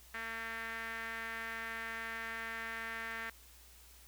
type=tone with band-pass filter; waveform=sawtooth; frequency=226.4 Hz; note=A3; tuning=50 cents sharp; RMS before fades=-42 dBFS; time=0.14-3.3 s; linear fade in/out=5 ms; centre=1800 Hz; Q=3.7; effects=added 60 Hz sine -60 dBFS peak until 4.07 s + white hiss -60 dBFS RMS until 4.07 s